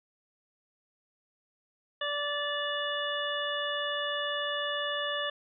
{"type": "harmonic tone", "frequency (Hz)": 582, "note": "D5", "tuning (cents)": -16, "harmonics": [1, 2, 3, 5, 6], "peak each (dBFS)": [-35, -37, -35, -37, -37], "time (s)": [2.01, 5.3], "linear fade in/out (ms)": 5, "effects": []}